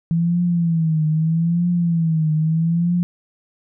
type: tone with vibrato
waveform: sine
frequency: 164.81 Hz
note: E3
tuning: in tune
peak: -15 dBFS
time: 0.11-3.03 s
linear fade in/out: 0 ms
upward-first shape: triangle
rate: 0.79 Hz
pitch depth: 120 cents each way
effects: none